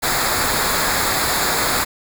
pink noise with comb filter, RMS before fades -19 dBFS, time 0.02-1.85 s, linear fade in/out 20 ms, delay 0.34 ms, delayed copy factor -0.7, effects none

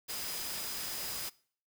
sine tone in noise, 4978 Hz, D#8, in tune, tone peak -44 dBFS, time 0.08-1.3 s, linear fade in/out 20 ms, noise white, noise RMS -39 dBFS, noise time 0.08-1.3 s, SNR -8 dB, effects noise-tail reverb RT60 0.5 s tail -22 dB re dry

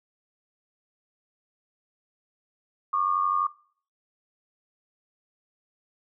sine tone pair together, 1108.7 / 1200.7 Hz, C#6 / D6, 0 / +38 cents, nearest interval minor second, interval 138 cents, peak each -25 dBFS, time 2.93-3.47 s, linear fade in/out 5 ms, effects noise-tail reverb RT60 0.5 s tail -20 dB re dry

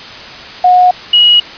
sine tone pair in turn, 726 / 2904 Hz, F#5 / F#7, -33 / -33 cents, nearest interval 2 octaves, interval 2400 cents, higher second, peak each -3 dBFS, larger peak neither, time 0.64-0.91 / 1.13-1.4 s, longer neither, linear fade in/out 5 ms, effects white hiss -28 dBFS RMS until 1.57 s + resampled to 11025 Hz

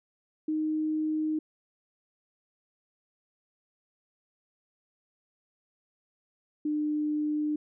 sine tone pair in turn, 310.3 / 300.8 Hz, D#4 / D4, -5 / +42 cents, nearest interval minor second, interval 53 cents, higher first, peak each -26 dBFS, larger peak neither, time 0.48-1.39 / 6.65-7.56 s, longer neither, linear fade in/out 5 ms, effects none

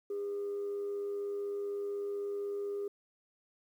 sine tone with amplitude modulation, 405 Hz, G#4, 43 cents flat, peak -31 dBFS, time 0.1-2.88 s, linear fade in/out 5 ms, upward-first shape sine, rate 95.9 Hz, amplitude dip 35%, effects tanh soft clip ceiling -31 dBFS + 11-bit

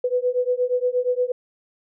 sine beating tone pair, 493 / 501.5 Hz, B4 / B4, -3 / +26 cents, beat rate 8.5 Hz, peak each -22 dBFS, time 0.04-1.32 s, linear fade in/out 5 ms, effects none

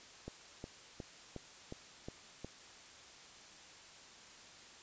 click train, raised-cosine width 2 ms, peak -30 dBFS, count 7, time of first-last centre 0.28-2.446 s, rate 2.77 Hz, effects white hiss -56 dBFS RMS until 4.82 s + resampled to 16000 Hz

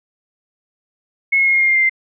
sine tone with pitch steps, 2181 / 2167 / 2153 / 2140 / 2126 / 2113 / 2099 / 2086 Hz, C#7 / C#7 / C7 / C7 / C7 / C7 / C7 / C7, -29 / -40 / +49 / +38 / +27 / +16 / +5 / -6 cents, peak -11 dBFS, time 1.32-1.896 s, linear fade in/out 10 ms, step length 72 ms, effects none

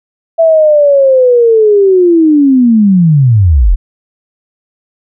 sine linear sweep, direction down, 665 to 34.65 Hz, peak -3 dBFS, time 0.38-3.76 s, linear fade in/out 20 ms, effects none

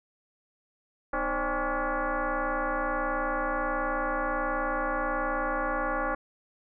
sine tone with frequency modulation, 308.3 Hz, D#4, 16 cents flat, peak -26 dBFS, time 1.13-6.15 s, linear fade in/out 5 ms, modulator 279 Hz, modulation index 4.7, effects none

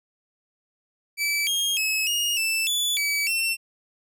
sawtooth tone with pitch steps, 2309 / 3241 / 2579 / 2858 / 2649 / 3456 / 2287 / 2702 Hz, D7 / G#7 / E7 / F7 / E7 / A7 / D7 / E7, -30 / -43 / -39 / +39 / +8 / -32 / -47 / +42 cents, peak -19 dBFS, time 1.17-3.57 s, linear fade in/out 50 ms, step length 300 ms, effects none

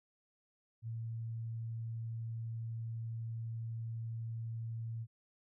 sine tone, 114 Hz, A#2, 38 cents flat, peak -38 dBFS, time 0.82-5.07 s, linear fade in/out 50 ms, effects none

